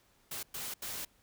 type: noise bursts at uneven times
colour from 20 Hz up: white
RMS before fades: -40 dBFS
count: 3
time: 0.31-0.43 / 0.54-0.74 / 0.82-1.05 s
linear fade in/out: 5 ms
effects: pink hiss -68 dBFS RMS until 1.22 s